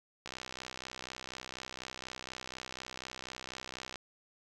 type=click train; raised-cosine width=0.2 ms; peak=-24 dBFS; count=238; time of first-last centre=0.26-3.957 s; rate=64.1 Hz; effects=none